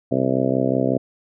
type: harmonic tone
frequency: 65.41 Hz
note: C2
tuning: in tune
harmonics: 2 / 3 / 4 / 5 / 6 / 7 / 8 / 9 / 10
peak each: -26 / -27 / -22 / -28 / -26 / -28 / -26 / -27 / -27 dBFS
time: 0.11-0.98 s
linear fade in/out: 10 ms
effects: none